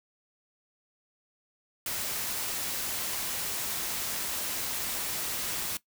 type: noise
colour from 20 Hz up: white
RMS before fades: -33 dBFS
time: 1.86-5.77 s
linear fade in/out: 2 ms
effects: noise-tail reverb RT60 0.1 s tail -18 dB re dry